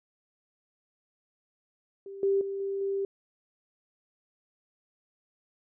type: tone with level steps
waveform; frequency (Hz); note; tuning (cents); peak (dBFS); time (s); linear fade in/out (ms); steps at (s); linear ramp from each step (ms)
sine; 393.4; G4; +6; -39 / -22 / -31 / -29 / -27; 2.06-3.05; 2; 2.23 / 2.41 / 2.6 / 2.81; 2
effects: none